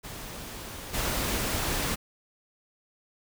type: noise with level steps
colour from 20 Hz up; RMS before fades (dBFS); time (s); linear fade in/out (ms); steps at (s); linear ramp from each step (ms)
pink; -40 / -29; 0.03-1.96; 20; 0.93; 20
effects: none